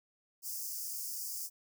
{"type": "high-pass noise", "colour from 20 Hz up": "white", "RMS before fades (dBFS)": -40, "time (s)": [0.42, 1.5], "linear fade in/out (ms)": 50, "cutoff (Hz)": 4800, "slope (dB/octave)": 96, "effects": []}